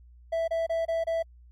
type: tone bursts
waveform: triangle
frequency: 659.3 Hz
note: E5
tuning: in tune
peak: -23 dBFS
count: 5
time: 0.32-1.228 s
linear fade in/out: 10 ms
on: 160 ms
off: 27 ms
effects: added 60 Hz sine -50 dBFS peak until 1.51 s + AAC 64 kbps